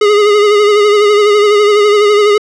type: tone with vibrato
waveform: square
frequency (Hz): 415.3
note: G#4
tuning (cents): 0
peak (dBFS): -6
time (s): 0.01-2.38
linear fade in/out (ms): 5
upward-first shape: sine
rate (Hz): 12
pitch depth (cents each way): 41
effects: low-pass 5000 Hz 12 dB/octave